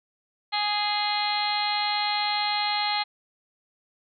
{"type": "harmonic tone", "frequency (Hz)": 415.3, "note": "G#4", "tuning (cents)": 0, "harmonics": [2, 3, 4, 5, 6, 7, 8, 9, 10], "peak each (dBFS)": [-27, -35, -39, -32, -37, -39, -34, -38, -29], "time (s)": [0.52, 3.04], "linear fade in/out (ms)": 20, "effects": []}